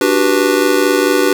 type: chord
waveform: square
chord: G major seventh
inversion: second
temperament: just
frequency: 294 / 367.5 / 392 / 490 Hz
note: D4 / F#4 / G4 / B4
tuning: +2 / -12 / 0 / -14 cents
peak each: -17 dBFS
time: 0.01-1.33 s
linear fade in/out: 2 ms
effects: none